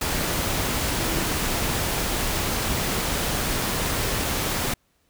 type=tone in noise; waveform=sine; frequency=329.6 Hz; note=E4; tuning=in tune; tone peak=-32 dBFS; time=0.99-1.23 s; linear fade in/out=5 ms; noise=pink; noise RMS=-25 dBFS; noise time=0.01-4.74 s; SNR=-10 dB; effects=pink hiss -67 dBFS RMS until 5.09 s